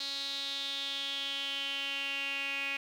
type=tone with band-pass filter sweep; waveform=sawtooth; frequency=277.2 Hz; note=C#4; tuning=in tune; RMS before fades=-36 dBFS; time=0-2.77 s; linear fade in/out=5 ms; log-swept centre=4100 to 2500 Hz; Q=6.9; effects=10-bit